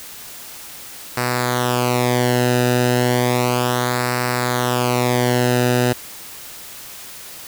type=tone with flanger; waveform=sawtooth; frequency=123.47 Hz; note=B2; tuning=in tune; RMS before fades=-18 dBFS; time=1.17-5.93 s; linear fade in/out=5 ms; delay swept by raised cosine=0.3 to 0.91 ms; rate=0.33 Hz; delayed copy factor=-0.75; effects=white hiss -36 dBFS RMS until 7.47 s